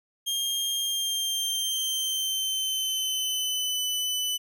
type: tone with pitch glide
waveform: sawtooth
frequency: 3214 to 2999 Hz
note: G7 to F#7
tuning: +43 to +23 cents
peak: -23 dBFS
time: 0.26-4.38 s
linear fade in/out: 20 ms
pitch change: -120 cents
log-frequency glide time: 0.78-3.83 s
effects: none